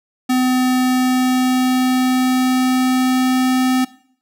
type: tone with pitch glide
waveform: square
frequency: 254.4 to 256.6 Hz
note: C4 to C4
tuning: -48 to -34 cents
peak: -14 dBFS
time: 0.29-3.85 s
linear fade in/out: 10 ms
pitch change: +14 cents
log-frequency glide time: 0.81-3.51 s
effects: noise-tail reverb RT60 0.6 s tail -19 dB re dry